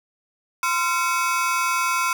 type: ring-modulated tone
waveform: 30% pulse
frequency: 1200 Hz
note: D6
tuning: 37 cents sharp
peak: -14 dBFS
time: 0.63-2.13 s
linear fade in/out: 2 ms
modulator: 170 Hz
effects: 9-bit